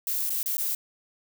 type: noise with dropouts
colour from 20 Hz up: violet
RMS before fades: -28 dBFS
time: 0.07-0.75 s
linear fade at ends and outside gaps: 2 ms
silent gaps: 0.296-0.303 / 0.43-0.459 / 0.57-0.58 s
effects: none

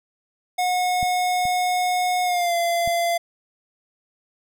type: tone with pitch glide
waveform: square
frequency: 726 to 685.3 Hz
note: F#5 to F5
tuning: -33 to -33 cents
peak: -20 dBFS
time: 0.58-3.18 s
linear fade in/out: 10 ms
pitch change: -100 cents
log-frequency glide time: 2.24-2.55 s
type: clicks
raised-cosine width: 5 ms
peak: -19 / -24 / -22 dBFS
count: 3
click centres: 1.029 / 1.454 / 2.876 s
effects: none

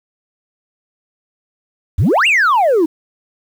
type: exponential two-way sweep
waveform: sine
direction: up then down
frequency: 71.2 to 2889 to 299.5 Hz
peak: -7 dBFS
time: 1.98-2.86 s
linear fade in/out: 10 ms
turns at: 2.27 s
effects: tanh soft clip ceiling -8 dBFS + 7-bit

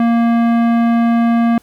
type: tone with tanh clipping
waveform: sine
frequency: 232.9 Hz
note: A#3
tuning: 1 cent flat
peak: -12 dBFS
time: 0-1.58 s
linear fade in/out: 2 ms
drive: 16 dB
effects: pink hiss -51 dBFS RMS until 1.62 s

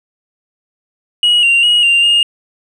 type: tone with pitch steps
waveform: sine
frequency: 2903 / 2770 / 2895 / 2784 / 2836 Hz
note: F#7 / F7 / F#7 / F7 / F7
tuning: -34 / -15 / -38 / -6 / +26 cents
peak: -5 dBFS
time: 1.23-2.23 s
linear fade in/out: 2 ms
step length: 200 ms
effects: tanh soft clip ceiling -6 dBFS

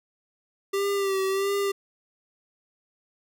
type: tone with vibrato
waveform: square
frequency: 392 Hz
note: G4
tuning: in tune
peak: -24 dBFS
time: 0.73-1.72 s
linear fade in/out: 10 ms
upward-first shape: sine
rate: 1.5 Hz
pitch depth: 40 cents each way
effects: none

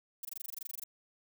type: noise bursts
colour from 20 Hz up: violet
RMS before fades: -40 dBFS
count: 15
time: 0.23-0.839 s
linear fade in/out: 5 ms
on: 21 ms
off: 21 ms
effects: none

